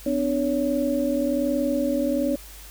sine tone cluster, 255.8 / 297 / 562 Hz, C4 / D4 / C#5, -39 / +20 / +24 cents, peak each -25 dBFS, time 0.06-2.36 s, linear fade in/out 5 ms, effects added 50 Hz sine -43 dBFS peak until 2.7 s + white hiss -45 dBFS RMS until 2.7 s

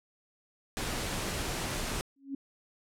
pink noise, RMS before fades -34 dBFS, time 0.77-2.01 s, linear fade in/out 0 ms
sine tone with exponential growth, 274.6 Hz, C#4, 16 cents flat, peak -30 dBFS, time 2.16-2.35 s, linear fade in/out 5 ms, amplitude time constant 40 ms
effects low-pass 11000 Hz 12 dB/octave

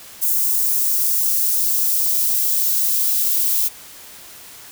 violet noise with high-pass filter sweep, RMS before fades -18 dBFS, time 0.21-3.69 s, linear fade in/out 20 ms, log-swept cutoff 6400 to 3000 Hz, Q 0.95, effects white hiss -40 dBFS RMS until 4.71 s

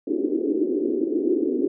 white band-pass noise, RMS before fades -23 dBFS, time 0.07-1.68 s, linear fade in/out 5 ms, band 280 to 390 Hz, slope 48 dB/octave, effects none

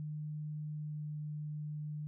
sine tone with pitch glide, 151.5 to 150.54 Hz, D#3 to D3, -46 to +43 cents, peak -38 dBFS, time 0-2.07 s, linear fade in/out 0 ms, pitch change -11 cents, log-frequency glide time 0.68-1.08 s, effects none

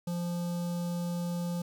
square tone with notch filter, 173.8 Hz, F3, 8 cents flat, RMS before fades -33 dBFS, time 0.07-1.62 s, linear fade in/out 5 ms, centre 2000 Hz, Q 0.57, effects 10-bit

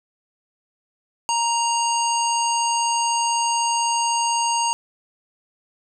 harmonic tone, 934 Hz, A#5, 3 cents sharp, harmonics 1 / 3 / 5 / 7 / 9, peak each -20 / -27 / -31 / -27 / -30 dBFS, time 1.29-4.73 s, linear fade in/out 0 ms, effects none

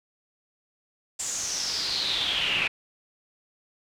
brown noise with band-pass filter sweep, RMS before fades -28 dBFS, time 1.19-2.68 s, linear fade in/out 10 ms, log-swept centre 7600 to 2500 Hz, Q 6.6, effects none

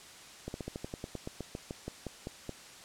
slowing click train, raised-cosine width 2 ms, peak -24 dBFS, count 17, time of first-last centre 0.48-2.493 s, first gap 61 ms, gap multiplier 1.09, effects white hiss -51 dBFS RMS until 2.84 s + low-pass 8000 Hz 12 dB/octave

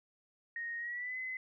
sine tone with pitch glide, 1864.7 to 2033 Hz, A#6 to B6, 0 to +50 cents, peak -37 dBFS, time 0.56-1.37 s, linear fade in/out 2 ms, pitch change +150 cents, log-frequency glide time 0.78-1.17 s, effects none

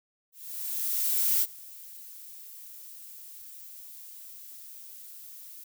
violet noise with ADSR envelope, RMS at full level -24 dBFS, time 0.32-5.64 s, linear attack 1100 ms, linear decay 42 ms, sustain -22 dB, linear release 5 ms, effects none

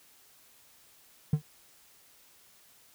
triangle tone with exponential decay, 150.3 Hz, D3, 40 cents sharp, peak -15 dBFS, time 1.33-1.42 s, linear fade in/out 5 ms, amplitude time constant 19 ms, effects tanh soft clip ceiling -14 dBFS + white hiss -60 dBFS RMS until 2.94 s

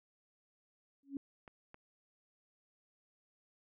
sine tone with exponential growth, 277.2 Hz, C#4, in tune, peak -33 dBFS, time 1.03-1.17 s, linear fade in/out 2 ms, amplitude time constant 29 ms
clicks, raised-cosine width 0.5 ms, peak -37 dBFS, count 2, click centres 1.478 / 1.744 s
effects none

